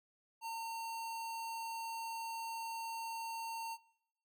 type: tone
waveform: square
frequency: 911 Hz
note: A#5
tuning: 40 cents flat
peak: -40 dBFS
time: 0.41-3.78 s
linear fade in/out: 50 ms
effects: noise-tail reverb RT60 0.7 s tail -20 dB re dry